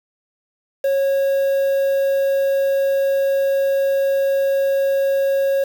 triangle tone with quantisation, 548 Hz, C#5, 20 cents flat, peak -13 dBFS, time 0.84-5.64 s, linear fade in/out 5 ms, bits 6, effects none

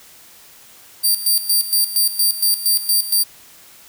5% pulse tone with tremolo, 4699 Hz, D8, in tune, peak -6 dBFS, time 1.03-3.24 s, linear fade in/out 20 ms, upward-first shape square, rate 4.3 Hz, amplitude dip 75%, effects white hiss -45 dBFS RMS until 3.88 s

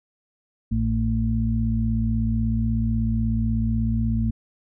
harmonic tone, 56.3 Hz, A1, 40 cents sharp, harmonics 1 / 2 / 4, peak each -24 / -24 / -24 dBFS, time 0.71-4.31 s, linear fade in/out 10 ms, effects none

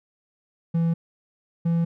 triangle tone pair in turn, 166.5 / 167.85 Hz, E3 / E3, +18 / +32 cents, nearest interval unison, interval 14 cents, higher second, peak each -17 dBFS, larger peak neither, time 0.74-0.94 / 1.65-1.85 s, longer neither, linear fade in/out 10 ms, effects none

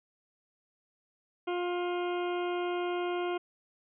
harmonic tone, 353.7 Hz, F4, 22 cents sharp, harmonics 1 / 2 / 3 / 4 / 6 / 7 / 8 / 9, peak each -31 / -37 / -41 / -43 / -47 / -48 / -49 / -50 dBFS, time 1.47-3.38 s, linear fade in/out 10 ms, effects none

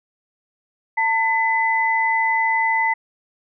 sine tone pair together, 898 / 2010 Hz, A5 / B6, +35 / +30 cents, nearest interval octave + major second, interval 1395 cents, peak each -19 dBFS, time 0.97-2.94 s, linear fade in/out 10 ms, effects none

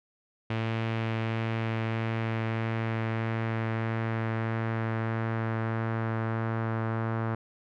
sawtooth tone with low-pass filter sweep, 112.7 Hz, A2, 42 cents sharp, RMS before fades -30 dBFS, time 0.5-7.35 s, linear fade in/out 5 ms, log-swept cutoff 2700 to 1400 Hz, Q 1.8, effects none

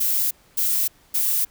violet noise bursts, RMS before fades -21 dBFS, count 3, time 0-1.45 s, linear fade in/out 10 ms, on 310 ms, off 260 ms, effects pink hiss -56 dBFS RMS until 1.5 s

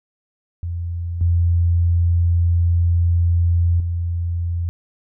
sine tone with level steps, 85.8 Hz, F2, 30 cents flat, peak -22 / -13 / -19 dBFS, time 0.63-4.69 s, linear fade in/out 0 ms, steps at 1.21 / 3.8 s, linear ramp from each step 2 ms, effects none

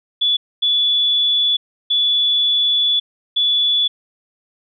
sine tone bursts at uneven times, 3438 Hz, A7, 41 cents flat, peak -13 dBFS, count 4, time 0.21-0.37 / 0.62-1.57 / 1.9-3 / 3.36-3.88 s, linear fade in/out 10 ms, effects none

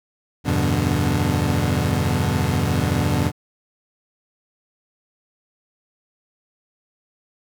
25% pulse chord, E minor seventh, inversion none, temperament equal with one note detuned, 83.9 / 98 / 123.47 / 146.83 Hz, E2 / G2 / B2 / D3, +31 / 0 / 0 / 0 cents, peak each -20 dBFS, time 0.44-3.32 s, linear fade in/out 50 ms, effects none

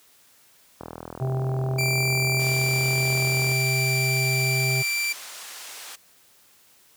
click train, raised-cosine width 1 ms, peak -21 dBFS, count 112, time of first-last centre 0.81-3.517 s, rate 41 Hz
harmonic tone, 130.9 Hz, C3, 1 cent sharp, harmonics 1 / 3 / 5 / 6, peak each -23 / -33 / -37 / -39 dBFS, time 1.2-4.83 s, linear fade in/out 20 ms
sawtooth tone, 2349 Hz, D7, in tune, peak -20 dBFS, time 1.78-5.13 s, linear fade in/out 10 ms
white band-pass noise, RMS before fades -40 dBFS, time 2.39-5.96 s, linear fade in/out 10 ms, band 600 to 9000 Hz, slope 12 dB/octave
effects white hiss -57 dBFS RMS until 6.96 s + high-pass 60 Hz 12 dB/octave

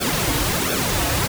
pink noise with flanger, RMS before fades -21 dBFS, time 0-1.28 s, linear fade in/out 20 ms, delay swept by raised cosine 1 to 5.1 ms, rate 1.4 Hz, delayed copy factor -1, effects none

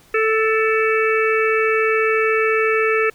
harmonic tone with a mistuned harmonic, 440 Hz, A4, in tune, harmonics 1 / 3 / 4 / 5 / 6, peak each -17 / -22 / -23 / -24 / -25 dBFS, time 0.14-3.1 s, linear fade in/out 5 ms, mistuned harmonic 5, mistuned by +42 cents, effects pink hiss -51 dBFS RMS until 3.14 s

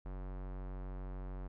square tone with low-pass filter, 46.64 Hz, F#1, 15 cents sharp, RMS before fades -43 dBFS, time 0.05-1.48 s, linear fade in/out 10 ms, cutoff 1200 Hz, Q 0.95, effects none

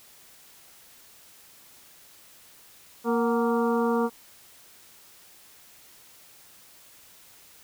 harmonic tone with a mistuned harmonic, 233 Hz, A#3, 1 cent flat, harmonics 1 / 2 / 3 / 4 / 5 / 6, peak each -25 / -25 / -35 / -31 / -33 / -38 dBFS, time 3.04-4.1 s, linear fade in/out 50 ms, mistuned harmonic 3, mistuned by +85 cents, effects white hiss -53 dBFS RMS until 7.63 s

